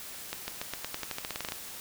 accelerating click train, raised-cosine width 0.2 ms, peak -16 dBFS, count 16, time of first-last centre 0.33-1.521 s, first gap 150 ms, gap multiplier 0.9, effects white hiss -43 dBFS RMS until 1.8 s

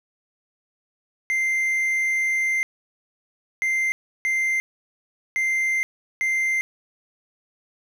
triangle tone bursts at uneven times, 2088 Hz, C7, 4 cents flat, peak -18 dBFS, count 5, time 1.3-2.63 / 3.62-3.92 / 4.25-4.6 / 5.36-5.83 / 6.21-6.61 s, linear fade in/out 0 ms, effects none

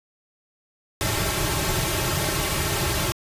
pink noise with comb filter, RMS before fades -24 dBFS, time 1.01-3.12 s, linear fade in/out 0 ms, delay 4.1 ms, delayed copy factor -0.8, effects resampled to 32000 Hz

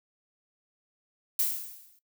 violet noise with exponential decay, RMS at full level -24 dBFS, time 1.39-1.99 s, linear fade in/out 2 ms, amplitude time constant 130 ms, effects noise-tail reverb RT60 0.1 s tail -17 dB re dry

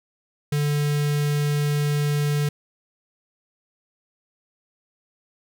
square tone with notch filter, 146.5 Hz, D3, 4 cents flat, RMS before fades -22 dBFS, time 0.52-2.49 s, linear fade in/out 5 ms, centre 860 Hz, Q 1.1, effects none

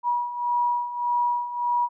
sine beating tone pair, 964 / 965.7 Hz, B5 / B5, -42 / -39 cents, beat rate 1.7 Hz, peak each -28 / -23 dBFS, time 0.03-1.89 s, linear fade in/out 50 ms, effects none

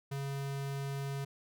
square tone, 138.59 Hz, C#3, in tune, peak -36 dBFS, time 0.11-1.25 s, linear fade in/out 10 ms, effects none

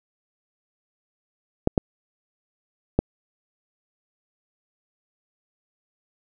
clicks, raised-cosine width 2 ms, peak -4 dBFS, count 3, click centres 1.674 / 1.778 / 2.99 s, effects none

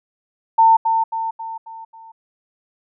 sine tone with echo, 900 Hz, A5, 39 cents sharp, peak -8 dBFS, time 0.58-0.77 s, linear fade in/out 10 ms, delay 270 ms, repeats 5, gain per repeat -6 dB, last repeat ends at 2.12 s, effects none

